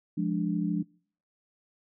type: chord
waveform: sine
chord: D diminished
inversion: first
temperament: equal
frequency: 174.61 / 207.7 / 293.7 Hz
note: F3 / Ab3 / D4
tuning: 0 / 0 / 0 cents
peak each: -29 / -31 / -31 dBFS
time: 0.17-0.83 s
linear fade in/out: 10 ms
effects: noise-tail reverb RT60 0.5 s tail -25 dB re dry